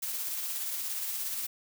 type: noise with tremolo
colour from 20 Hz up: blue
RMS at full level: -33 dBFS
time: 0.02-1.47 s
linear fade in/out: 10 ms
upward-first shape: triangle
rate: 17 Hz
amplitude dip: 35%
effects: none